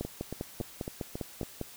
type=two click trains; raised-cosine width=2 ms; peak=-20 / -22 dBFS; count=9 / 6; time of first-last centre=0.01-1.613 / 0.05-1.431 s; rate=4.99 / 3.62 Hz; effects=white hiss -50 dBFS RMS until 1.76 s